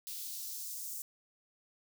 blue noise with high-pass filter sweep, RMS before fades -42 dBFS, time 0.07-1.02 s, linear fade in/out 0 ms, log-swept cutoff 3500 to 7200 Hz, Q 1.5, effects none

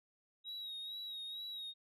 sine tone with vibrato, 3812 Hz, A#7, 38 cents sharp, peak -40 dBFS, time 0.44-1.74 s, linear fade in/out 50 ms, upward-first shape sine, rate 2.2 Hz, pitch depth 46 cents each way, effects tanh soft clip ceiling -41 dBFS

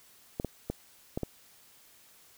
clicks, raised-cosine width 2 ms, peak -18 dBFS, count 5, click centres 0.399 / 0.447 / 0.7 / 1.175 / 1.233 s, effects white hiss -59 dBFS RMS until 2.37 s

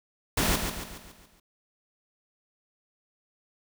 pink noise with echo, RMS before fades -25 dBFS, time 0.37-0.56 s, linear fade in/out 5 ms, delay 140 ms, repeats 6, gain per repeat -6 dB, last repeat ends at 1.4 s, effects none

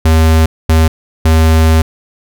square tone bursts at uneven times, 80.1 Hz, E2, 49 cents flat, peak -6 dBFS, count 3, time 0.05-0.46 / 0.69-0.88 / 1.25-1.82 s, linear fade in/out 5 ms, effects none

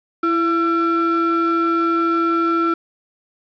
triangle ring-modulated tone, 507 Hz, B4, 45 cents sharp, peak -10 dBFS, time 0.23-2.74 s, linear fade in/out 5 ms, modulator 840 Hz, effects resampled to 11025 Hz + 7-bit

